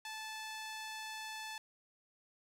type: tone with band-pass filter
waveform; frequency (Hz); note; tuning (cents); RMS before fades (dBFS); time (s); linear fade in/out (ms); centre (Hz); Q
sawtooth; 873; A5; -14; -45; 0.05-1.58; 2; 3800; 0.53
effects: 12-bit